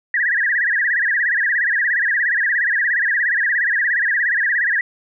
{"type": "tone with vibrato", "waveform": "sine", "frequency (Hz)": 1780, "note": "A6", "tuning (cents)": 20, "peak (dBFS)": -15, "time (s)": [0.14, 4.81], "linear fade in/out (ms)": 2, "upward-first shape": "sine", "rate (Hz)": 17, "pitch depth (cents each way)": 180, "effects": []}